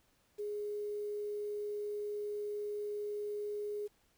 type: tone with quantisation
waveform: sine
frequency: 415.3 Hz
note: G#4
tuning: in tune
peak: -36 dBFS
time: 0.38-3.88 s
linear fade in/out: 20 ms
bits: 10
effects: pink hiss -72 dBFS RMS until 4.17 s